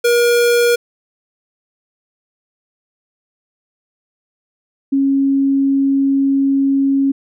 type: tone pair in turn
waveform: square / sine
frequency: 476.8 / 274 Hz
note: A#4 / C#4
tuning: +39 / -20 cents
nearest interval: minor seventh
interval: 959 cents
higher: first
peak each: -11 dBFS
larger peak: neither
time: 0.04-0.76 / 4.92-7.12 s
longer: second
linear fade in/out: 10 ms
effects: none